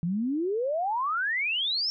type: exponential sweep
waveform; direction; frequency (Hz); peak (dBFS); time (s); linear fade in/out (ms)
sine; up; 162.3 to 5500; -25; 0.03-1.9; 0
effects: none